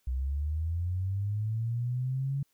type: linear sweep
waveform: sine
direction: up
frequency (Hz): 61.74 to 140.6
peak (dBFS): -28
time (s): 0.07-2.43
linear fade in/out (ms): 5
effects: white hiss -73 dBFS RMS until 2.53 s